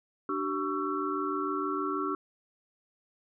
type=tone cluster; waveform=sine; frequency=296.1 / 382.5 / 1119 / 1337 Hz; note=D4 / G4 / C#6 / E6; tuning=+14 / -42 / +16 / +24 cents; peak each=-34 / -34 / -35 / -34 dBFS; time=0.29-2.15 s; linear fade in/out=2 ms; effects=none